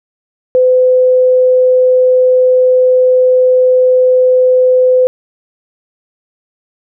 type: tone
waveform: sine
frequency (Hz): 508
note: B4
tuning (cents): +49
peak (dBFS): -5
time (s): 0.55-5.07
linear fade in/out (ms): 0
effects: none